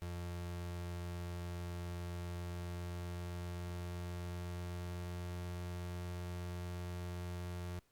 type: tone with pitch glide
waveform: 35% pulse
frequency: 87.31 to 88.32 Hz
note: F2 to F2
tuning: 0 to +20 cents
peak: -39 dBFS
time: 0.02-7.79 s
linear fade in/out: 0 ms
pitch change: +20 cents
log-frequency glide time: 2.01-5.76 s
effects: pink hiss -75 dBFS RMS until 7.91 s + Opus 48 kbps